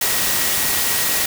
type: tone in noise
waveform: sine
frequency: 1905 Hz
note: A#6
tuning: 37 cents sharp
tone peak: -30 dBFS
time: 0.01-1.26 s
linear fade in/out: 5 ms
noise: white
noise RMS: -19 dBFS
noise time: 0.01-1.26 s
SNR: -14 dB
effects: none